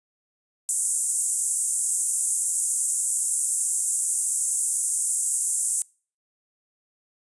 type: band-pass noise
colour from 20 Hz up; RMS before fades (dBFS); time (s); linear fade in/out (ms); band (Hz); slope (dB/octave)
white; -25; 0.69-5.82; 0; 7400 to 10000; 48
effects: noise-tail reverb RT60 0.4 s tail -25 dB re dry + resampled to 24000 Hz